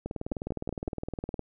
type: two click trains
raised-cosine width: 2 ms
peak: -20 / -18 dBFS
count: 27 / 4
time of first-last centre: 0.06-1.393 / 0.32-0.878 s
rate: 19.5 / 5.38 Hz
effects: none